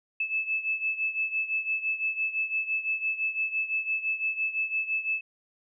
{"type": "beating tone pair", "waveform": "sine", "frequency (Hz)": [2613, 2618.9], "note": ["E7", "E7"], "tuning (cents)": [-16, -12], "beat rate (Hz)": 5.9, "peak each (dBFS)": [-28, -32], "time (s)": [0.2, 5.21], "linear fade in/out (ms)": 5, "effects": []}